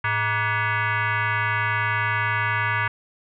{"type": "tone with frequency modulation", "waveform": "sine", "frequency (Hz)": 108.9, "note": "A2", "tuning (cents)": -17, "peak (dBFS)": -20, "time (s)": [0.04, 2.88], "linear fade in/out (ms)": 5, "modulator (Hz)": 529, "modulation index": 4, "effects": []}